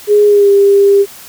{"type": "tone with pitch glide", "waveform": "sine", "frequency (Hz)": [415.3, 399.5], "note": ["G#4", "G4"], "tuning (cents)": [0, 33], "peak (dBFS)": -4, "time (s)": [0.07, 1.06], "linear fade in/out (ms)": 50, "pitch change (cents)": -67, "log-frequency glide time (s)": [0.26, 0.5], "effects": ["white hiss -34 dBFS RMS until 1.28 s"]}